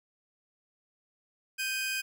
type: tone pair together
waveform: sawtooth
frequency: 1568 / 2489 Hz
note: G6 / D#7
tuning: 0 / 0 cents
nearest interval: minor sixth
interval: 800 cents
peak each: -31 / -29 dBFS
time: 1.58-2.02 s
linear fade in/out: 20 ms
effects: none